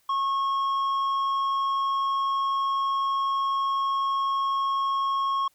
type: tone with tanh clipping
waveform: sine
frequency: 1092 Hz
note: C#6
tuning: 26 cents flat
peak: -24 dBFS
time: 0.09-5.48 s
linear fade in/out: 5 ms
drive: 6 dB
effects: white hiss -66 dBFS RMS until 5.54 s